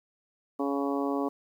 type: harmonic tone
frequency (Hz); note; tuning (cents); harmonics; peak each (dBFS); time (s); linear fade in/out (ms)
140; C#3; +18; 2 / 3 / 4 / 5 / 6 / 7 / 8; -29 / -33 / -36 / -37 / -39 / -40 / -38; 0.59-1.29; 10
effects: 10-bit